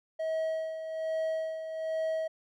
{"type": "tone with tremolo", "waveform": "triangle", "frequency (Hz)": 640, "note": "D#5", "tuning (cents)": 49, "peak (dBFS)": -26, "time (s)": [0.19, 2.28], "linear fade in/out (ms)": 10, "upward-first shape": "sine", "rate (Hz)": 1.2, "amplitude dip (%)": 60, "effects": []}